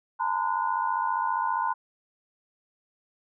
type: tone cluster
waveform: sine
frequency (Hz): 865 / 925 / 1020 / 1457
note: A5 / A#5 / C6 / F#6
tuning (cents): -30 / -14 / -44 / -27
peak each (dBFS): -33 / -28 / -28 / -35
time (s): 0.19-1.74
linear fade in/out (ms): 20
effects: none